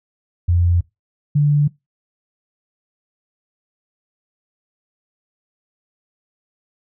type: tone pair in turn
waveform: sine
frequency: 87 / 146.32 Hz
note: F2 / D3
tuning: -6 / -6 cents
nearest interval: major sixth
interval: 900 cents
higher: second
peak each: -12 / -11 dBFS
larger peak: second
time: 0.48-0.81 / 1.35-1.68 s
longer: neither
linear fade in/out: 10 ms
effects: noise-tail reverb RT60 0.2 s tail -22 dB re dry